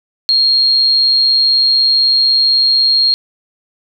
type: tone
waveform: sine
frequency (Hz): 4246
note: C8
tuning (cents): +25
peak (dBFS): -8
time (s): 0.29-3.14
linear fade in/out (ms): 0
effects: none